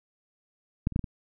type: clicks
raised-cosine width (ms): 5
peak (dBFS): -12 / -26 / -13 / -18 / -23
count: 5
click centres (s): 0.871 / 0.923 / 0.961 / 0.993 / 1.042
effects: none